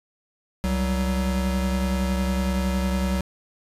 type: tone pair together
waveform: square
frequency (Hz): 66.24 / 187.9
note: C2 / F#3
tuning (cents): +22 / +27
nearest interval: octave + tritone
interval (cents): 1805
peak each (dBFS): -25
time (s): 0.64-3.21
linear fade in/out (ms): 0
effects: resampled to 32000 Hz